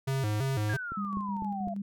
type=tone with vibrato; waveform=square; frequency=119.4 Hz; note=A#2; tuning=42 cents sharp; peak=-28 dBFS; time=0.07-0.77 s; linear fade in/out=10 ms; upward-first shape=square; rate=3 Hz; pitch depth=210 cents each way
type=exponential sweep; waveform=sine; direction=down; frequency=1659 to 670 Hz; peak=-34 dBFS; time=0.69-1.74 s; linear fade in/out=5 ms
type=click train; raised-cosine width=3 ms; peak=-28 dBFS; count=4; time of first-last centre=0.92-1.674 s; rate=3.98 Hz
type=tone with tremolo; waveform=sine; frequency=200 Hz; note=G3; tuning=35 cents sharp; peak=-31 dBFS; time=0.97-1.82 s; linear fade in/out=5 ms; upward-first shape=square; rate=6.3 Hz; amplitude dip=35%
effects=none